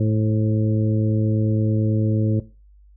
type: harmonic tone with a mistuned harmonic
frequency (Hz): 108.8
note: A2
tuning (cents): -19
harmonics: 1 / 2 / 3 / 4 / 5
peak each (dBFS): -18 / -24 / -26 / -32 / -31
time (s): 0-2.4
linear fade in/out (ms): 5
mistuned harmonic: 5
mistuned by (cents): -16
effects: noise-tail reverb RT60 0.3 s tail -17 dB re dry + added 50 Hz sine -47 dBFS peak until 2.96 s